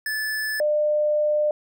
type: tone pair in turn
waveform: square / sine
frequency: 1737 / 600.4 Hz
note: A6 / D5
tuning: -23 / +38 cents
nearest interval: octave + tritone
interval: 1839 cents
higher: first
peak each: -25 / -18 dBFS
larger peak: second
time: 0.06-0.6 / 0.6-1.51 s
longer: second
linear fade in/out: 2 ms
effects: none